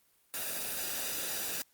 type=noise with comb filter; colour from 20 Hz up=white; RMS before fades=-36 dBFS; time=0.34-1.62 s; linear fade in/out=0 ms; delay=0.93 ms; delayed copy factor=-0.55; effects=white hiss -69 dBFS RMS until 1.73 s + Opus 32 kbps